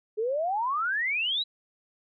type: exponential sweep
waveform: sine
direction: up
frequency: 415.3 to 4004 Hz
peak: -25 dBFS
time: 0.17-1.44 s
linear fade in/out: 20 ms
effects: none

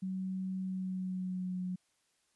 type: tone with pitch glide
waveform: sine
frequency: 188.1 to 182.53 Hz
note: F#3 to F#3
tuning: +29 to -23 cents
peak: -34 dBFS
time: 0.02-1.76 s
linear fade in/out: 10 ms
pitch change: -52 cents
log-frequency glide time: 0.6-1.63 s
effects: white hiss -75 dBFS RMS until 2.35 s + resampled to 24000 Hz

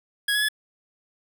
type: tone with pitch steps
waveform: 25% pulse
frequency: 1661.2 / 1687.3 / 1713.8 Hz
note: G#6 / G#6 / A6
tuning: 0 / +27 / -46 cents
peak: -17 dBFS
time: 0.28-0.487 s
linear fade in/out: 5 ms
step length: 69 ms
effects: none

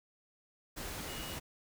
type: tone in noise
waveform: sine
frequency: 2896 Hz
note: F#7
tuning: 38 cents flat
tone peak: -48 dBFS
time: 1.07-1.36 s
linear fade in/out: 20 ms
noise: pink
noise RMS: -42 dBFS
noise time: 0.76-1.4 s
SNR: -9 dB
effects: none

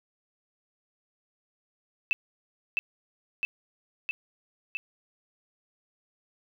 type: tone with echo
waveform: sine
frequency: 2639 Hz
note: E7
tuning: 1 cent sharp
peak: -21 dBFS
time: 2.11-2.13 s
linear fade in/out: 0 ms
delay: 660 ms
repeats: 4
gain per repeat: -2 dB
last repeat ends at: 4.77 s
effects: none

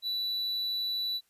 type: tone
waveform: triangle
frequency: 3956 Hz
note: B7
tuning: 2 cents sharp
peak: -28 dBFS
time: 0.02-1.21 s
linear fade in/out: 50 ms
effects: white hiss -71 dBFS RMS until 1.29 s + resampled to 32000 Hz

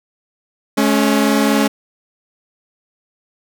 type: tone pair together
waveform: sawtooth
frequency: 213.1 / 277.2 Hz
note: G#3 / C#4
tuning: +45 / 0 cents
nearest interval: perfect fourth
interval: 455 cents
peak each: -11 dBFS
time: 0.77-1.68 s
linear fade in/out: 10 ms
effects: none

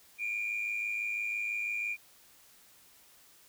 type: tone pair together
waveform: sine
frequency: 2309 / 2415 Hz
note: D7 / D7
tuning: -30 / +48 cents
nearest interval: minor second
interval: 78 cents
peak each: -38 / -31 dBFS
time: 0.18-1.97 s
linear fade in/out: 50 ms
effects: tanh soft clip ceiling -27 dBFS + white hiss -60 dBFS RMS until 3.48 s

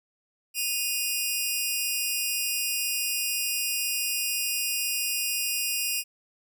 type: tone pair together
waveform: 10% pulse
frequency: 2489 / 2794 Hz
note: D#7 / F7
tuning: 0 / 0 cents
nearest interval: major second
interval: 200 cents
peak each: -20 dBFS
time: 0.54-6.04 s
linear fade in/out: 50 ms
effects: none

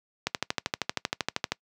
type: click train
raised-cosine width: 0.2 ms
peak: -8 dBFS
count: 17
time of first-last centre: 0.27-1.52 s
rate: 12.8 Hz
effects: noise-tail reverb RT60 0.1 s tail -24 dB re dry + high-pass 100 Hz 12 dB/octave

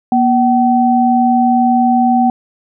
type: tone pair together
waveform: sine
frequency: 240 / 762 Hz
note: B3 / G5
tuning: -49 / -49 cents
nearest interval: octave + minor sixth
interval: 2000 cents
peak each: -11 dBFS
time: 0.12-2.3 s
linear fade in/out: 2 ms
effects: none

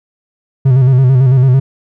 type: tone with vibrato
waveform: triangle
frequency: 130 Hz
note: C3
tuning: 11 cents flat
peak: -3 dBFS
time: 0.65-1.6 s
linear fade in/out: 10 ms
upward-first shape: square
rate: 9 Hz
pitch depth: 60 cents each way
effects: none

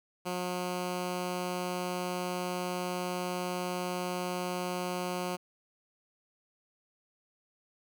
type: tone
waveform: 10% pulse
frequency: 180 Hz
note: F#3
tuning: 47 cents flat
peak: -24 dBFS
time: 0.25-5.37 s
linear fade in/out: 20 ms
effects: none

